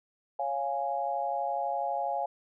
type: chord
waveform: sine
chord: Db major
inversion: none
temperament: equal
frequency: 554.4 / 698.5 / 830.6 Hz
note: Db5 / F5 / Ab5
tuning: 0 / 0 / 0 cents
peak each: -35 / -32 / -32 dBFS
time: 0.39-2.26 s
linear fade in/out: 5 ms
effects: none